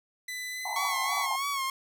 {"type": "tone with pitch glide", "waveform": "sawtooth", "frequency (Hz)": [2000, 2022], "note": ["B6", "B6"], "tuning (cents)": [21, 40], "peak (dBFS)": -31, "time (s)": [0.28, 1.26], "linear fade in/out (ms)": 5, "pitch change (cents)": 19, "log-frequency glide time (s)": [0.51, 0.62]}
{"type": "band-pass noise", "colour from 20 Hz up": "white", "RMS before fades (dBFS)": -35, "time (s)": [0.65, 1.36], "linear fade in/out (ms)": 5, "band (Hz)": [720, 980], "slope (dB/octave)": 96}
{"type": "tone with vibrato", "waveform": "sawtooth", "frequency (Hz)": 1100, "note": "C#6", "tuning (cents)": -14, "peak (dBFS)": -25, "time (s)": [0.76, 1.7], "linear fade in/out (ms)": 2, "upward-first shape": "sine", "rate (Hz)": 3.1, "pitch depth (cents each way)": 61}
{"effects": []}